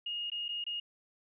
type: tone with dropouts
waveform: sine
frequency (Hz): 2857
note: F7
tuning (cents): +39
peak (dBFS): -34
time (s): 0.06-0.8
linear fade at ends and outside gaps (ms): 5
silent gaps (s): 0.301-0.317 / 0.483-0.489 / 0.641-0.665
effects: none